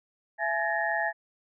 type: tone cluster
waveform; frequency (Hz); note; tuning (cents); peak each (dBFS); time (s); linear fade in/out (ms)
sine; 670 / 843 / 1706 / 1847; E5 / G#5 / G#6 / A#6; +28 / +26 / +46 / -16; -31; 0.38-1.13; 50
effects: none